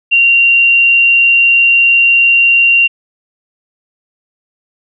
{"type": "tone", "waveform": "sine", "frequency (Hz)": 2763, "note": "F7", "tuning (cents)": -19, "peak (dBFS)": -5, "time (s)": [0.11, 2.88], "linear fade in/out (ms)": 20, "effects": []}